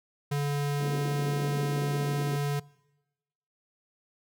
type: tone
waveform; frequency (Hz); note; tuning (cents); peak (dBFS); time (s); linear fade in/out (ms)
square; 143.7; D3; -37; -27; 0.31-2.6; 10
type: band-pass noise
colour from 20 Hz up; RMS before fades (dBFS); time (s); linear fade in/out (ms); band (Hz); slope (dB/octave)
white; -38; 0.8-2.36; 0; 180 to 410; 24
effects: noise-tail reverb RT60 1.0 s tail -23 dB re dry